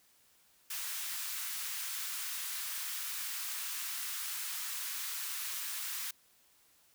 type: high-pass noise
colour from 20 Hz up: white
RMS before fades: -39 dBFS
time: 0.7-6.11 s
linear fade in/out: 5 ms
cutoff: 1100 Hz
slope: 24 dB/octave
effects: white hiss -67 dBFS RMS until 6.94 s